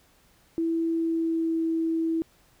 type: tone with pitch glide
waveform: sine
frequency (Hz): 329.6 to 326.4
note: E4 to E4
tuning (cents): 0 to -17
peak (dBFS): -23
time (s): 0.58-2.22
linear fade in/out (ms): 0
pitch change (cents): -17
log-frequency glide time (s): 0.91-1.61
effects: pink hiss -61 dBFS RMS until 2.6 s